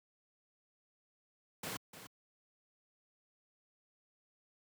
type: noise with echo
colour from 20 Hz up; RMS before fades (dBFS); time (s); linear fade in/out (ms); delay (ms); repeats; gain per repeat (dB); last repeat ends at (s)
pink; -41; 1.63-1.77; 5; 300; 1; -11; 2.07
effects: high-pass 150 Hz 12 dB/octave